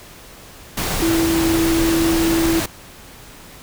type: tone in noise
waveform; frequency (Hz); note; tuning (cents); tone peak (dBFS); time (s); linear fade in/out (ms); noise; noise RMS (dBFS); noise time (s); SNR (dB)
sine; 329.6; E4; 0; -15; 1.02-2.6; 5; pink; -22; 0.77-2.66; +4
effects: pink hiss -41 dBFS RMS until 3.62 s